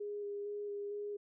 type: tone with vibrato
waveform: sine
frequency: 409.6 Hz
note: G#4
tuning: 24 cents flat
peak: -38 dBFS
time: 0-1.17 s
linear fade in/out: 10 ms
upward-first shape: square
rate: 2.2 Hz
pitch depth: 12 cents each way
effects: none